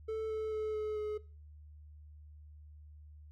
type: tone with pitch steps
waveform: triangle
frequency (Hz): 440 / 436 / 431.9 / 428 / 424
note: A4 / A4 / A4 / A4 / G#4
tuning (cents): 0 / -16 / -32 / -48 / +36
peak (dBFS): -32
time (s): 0.08-1.18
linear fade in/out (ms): 10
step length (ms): 220
effects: noise-tail reverb RT60 0.4 s tail -20 dB re dry + added 75 Hz sine -51 dBFS peak until 3.31 s